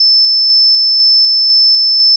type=tone with tremolo; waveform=sine; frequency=5274 Hz; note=E8; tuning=in tune; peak=-4 dBFS; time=0-2.16 s; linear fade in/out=5 ms; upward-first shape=square; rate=2 Hz; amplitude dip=30%; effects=none